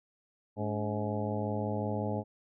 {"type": "harmonic tone with a mistuned harmonic", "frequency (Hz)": 105.5, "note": "G#2", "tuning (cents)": 28, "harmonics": [1, 2, 3, 4, 5, 6, 7, 8], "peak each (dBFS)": [-35, -36, -40, -40, -39, -40, -45, -41], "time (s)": [0.56, 2.24], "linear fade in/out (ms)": 50, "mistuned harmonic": 3, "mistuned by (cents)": -130, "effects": []}